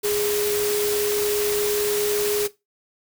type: tone in noise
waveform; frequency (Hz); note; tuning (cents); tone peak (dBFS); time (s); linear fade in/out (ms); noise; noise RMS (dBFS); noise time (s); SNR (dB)
sine; 415.3; G#4; 0; -21; 0.03-2.48; 20; white; -27; 0.03-2.48; +3
effects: noise-tail reverb RT60 0.2 s tail -17 dB re dry